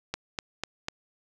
click train, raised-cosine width 0.2 ms, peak -13 dBFS, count 4, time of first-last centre 0.14-0.884 s, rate 4.03 Hz, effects none

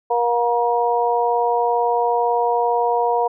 harmonic tone, 237.9 Hz, A#3, 35 cents sharp, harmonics 2 / 3 / 4, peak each -20 / -20 / -20 dBFS, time 0.1-3.28 s, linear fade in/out 10 ms, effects none

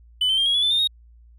triangle tone with pitch steps, 3000 / 3097 / 3197 / 3300 / 3407 / 3516 / 3630 / 3747 Hz, F#7 / G7 / G7 / G#7 / G#7 / A7 / A#7 / A#7, +23 / -22 / +33 / -12 / +44 / -2 / -47 / +8 cents, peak -15 dBFS, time 0.21-0.874 s, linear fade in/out 5 ms, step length 83 ms, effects tanh soft clip ceiling -13 dBFS + added 58 Hz sine -47 dBFS peak until 1.38 s

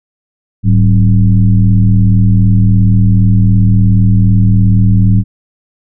sine tone with frequency modulation, 104.6 Hz, G#2, 13 cents sharp, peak -4 dBFS, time 0.63-5.24 s, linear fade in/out 50 ms, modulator 82.7 Hz, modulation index 0.99, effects none

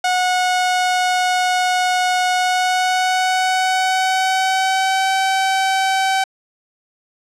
sawtooth tone with pitch glide, 731 to 766.9 Hz, F#5 to G5, -21 to -38 cents, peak -11 dBFS, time 0.04-6.24 s, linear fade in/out 5 ms, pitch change +83 cents, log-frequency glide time 2.33-5.11 s, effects low-pass 8000 Hz 12 dB/octave

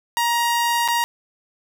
sawtooth tone with dropouts, 943 Hz, A#5, 20 cents sharp, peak -14 dBFS, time 0.17-1.04 s, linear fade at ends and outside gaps 0 ms, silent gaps 0.878-0.885 s, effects none

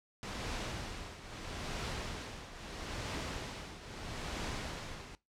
pink noise with tremolo, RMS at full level -38 dBFS, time 0.23-5.15 s, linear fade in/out 0 ms, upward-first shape triangle, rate 0.77 Hz, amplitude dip 75%, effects noise-tail reverb RT60 0.2 s tail -20 dB re dry + low-pass 6000 Hz 12 dB/octave

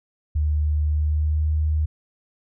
sine tone with pitch glide, 75.4 to 76.98 Hz, D2 to D#2, +46 to -18 cents, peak -18 dBFS, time 0.35-1.86 s, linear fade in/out 10 ms, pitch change +36 cents, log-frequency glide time 0.89-1.49 s, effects none

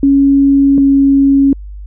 sine tone pair in turn, 277.2 / 275.8 Hz, C#4 / C#4, 0 / -9 cents, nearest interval unison, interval 9 cents, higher first, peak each -5 dBFS, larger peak neither, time 0.03-0.78 / 0.78-1.53 s, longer neither, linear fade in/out 2 ms, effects added 50 Hz sine -25 dBFS peak until 1.86 s

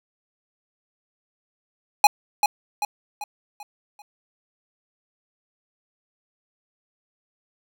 square tone with echo, 830.6 Hz, G#5, in tune, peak -9 dBFS, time 2.04-2.07 s, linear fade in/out 2 ms, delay 390 ms, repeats 5, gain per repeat -7 dB, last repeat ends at 4.02 s, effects none

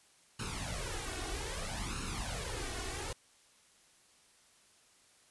pink noise with flanger, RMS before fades -39 dBFS, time 0.39-3.13 s, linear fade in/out 5 ms, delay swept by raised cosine 0.74 to 2.74 ms, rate 0.62 Hz, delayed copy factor +0.75, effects white hiss -65 dBFS RMS until 5.3 s + resampled to 24000 Hz

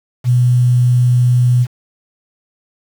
sine tone with quantisation, 123.47 Hz, B2, in tune, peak -8 dBFS, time 0.24-1.67 s, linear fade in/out 50 ms, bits 6, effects none

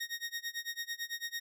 20% pulse tone with tremolo, 1864.7 Hz, A#6, in tune, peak -29 dBFS, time 0-1.4 s, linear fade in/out 10 ms, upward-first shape sine, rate 9 Hz, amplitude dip 95%, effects none

